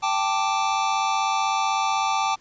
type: chord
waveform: square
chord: G suspended second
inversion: none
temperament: equal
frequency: 784 / 880 / 1174.7 Hz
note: G5 / A5 / D6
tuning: 0 / 0 / 0 cents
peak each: -26 dBFS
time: 0.02-2.36 s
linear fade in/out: 20 ms
effects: pink hiss -56 dBFS RMS until 2.4 s + resampled to 16000 Hz